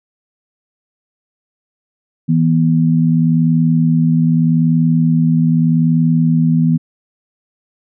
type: tone pair together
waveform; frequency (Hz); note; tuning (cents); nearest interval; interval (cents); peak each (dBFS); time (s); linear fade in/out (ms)
sine; 162.18 / 243; E3 / B3; -28 / -28; perfect fifth; 700; -11 / -14; 2.28-6.78; 20
effects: none